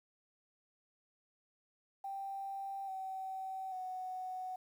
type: tone with pitch steps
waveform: sine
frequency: 784 / 763 / 742.6 Hz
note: G5 / G5 / F#5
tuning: 0 / -47 / +6 cents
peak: -39 dBFS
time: 2.04-4.56 s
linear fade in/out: 5 ms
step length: 840 ms
effects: 11-bit